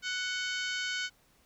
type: harmonic tone with a mistuned harmonic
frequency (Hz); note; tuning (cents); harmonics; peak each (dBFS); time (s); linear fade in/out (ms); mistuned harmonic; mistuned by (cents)
740; F#5; 0; 2 / 3 / 4 / 5 / 6 / 7 / 8 / 9 / 10; -35 / -39 / -38 / -45 / -42 / -47 / -48 / -47 / -51; 0.02-1.1; 50; 4; +49
effects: pink hiss -66 dBFS RMS until 1.45 s